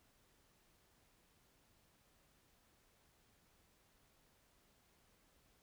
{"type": "silence", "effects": ["pink hiss -73 dBFS RMS until 5.62 s"]}